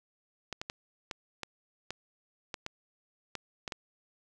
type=clicks; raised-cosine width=0.2 ms; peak=-19 dBFS; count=11; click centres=0.527 / 0.615 / 0.699 / 1.112 / 1.433 / 1.906 / 2.542 / 2.664 / 3.353 / 3.678 / 3.722 s; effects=none